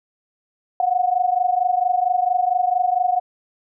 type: tone pair together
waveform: sine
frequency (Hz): 715.6 / 740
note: F5 / F#5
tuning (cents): +42 / 0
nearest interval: minor second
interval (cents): 58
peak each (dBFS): -19 / -19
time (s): 0.8-3.2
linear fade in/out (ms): 2
effects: none